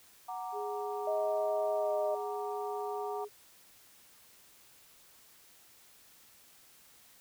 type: chord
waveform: sine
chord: Gb augmented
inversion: none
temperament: equal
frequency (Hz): 740 / 932.3 / 1174.7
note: Gb5 / Bb5 / D6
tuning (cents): 0 / 0 / 0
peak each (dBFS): -39 / -42 / -45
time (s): 0.28-3.25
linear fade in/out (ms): 10
type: tone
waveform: sine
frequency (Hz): 415.3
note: G#4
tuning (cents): 0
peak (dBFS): -37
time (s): 0.52-3.29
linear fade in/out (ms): 50
type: tone with pitch glide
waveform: sine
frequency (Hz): 630 to 617.7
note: D#5 to D#5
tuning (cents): +21 to -13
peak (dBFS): -30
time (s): 1.07-2.15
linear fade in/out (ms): 5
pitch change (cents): -34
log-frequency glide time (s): 1.76-1.92
effects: white hiss -60 dBFS RMS until 7.2 s